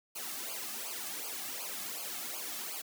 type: noise with flanger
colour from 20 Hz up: white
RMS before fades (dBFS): -40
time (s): 0.15-2.82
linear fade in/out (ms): 10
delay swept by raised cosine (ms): 0.53 to 2.13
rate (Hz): 2.7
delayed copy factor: -1
effects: high-pass 200 Hz 12 dB/octave